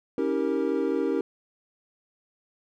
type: chord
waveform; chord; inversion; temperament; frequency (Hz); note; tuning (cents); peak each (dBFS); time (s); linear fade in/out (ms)
triangle; C# diminished seventh; none; equal with one note detuned; 277.2 / 321.7 / 392 / 466.2; C#4 / E4 / G4 / Bb4; 0 / -42 / 0 / 0; -27; 0.18-1.21; 2
effects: none